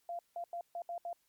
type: tone bursts at uneven times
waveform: sine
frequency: 690 Hz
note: F5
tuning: 21 cents flat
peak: -37 dBFS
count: 6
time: 0.09-0.19 / 0.36-0.44 / 0.53-0.61 / 0.75-0.82 / 0.89-0.98 / 1.05-1.13 s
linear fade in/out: 2 ms
effects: white hiss -75 dBFS RMS until 1.28 s + MP3 96 kbps